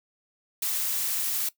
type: noise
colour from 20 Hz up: blue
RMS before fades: -28 dBFS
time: 0.62-1.49 s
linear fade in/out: 5 ms
effects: noise-tail reverb RT60 0.1 s tail -18 dB re dry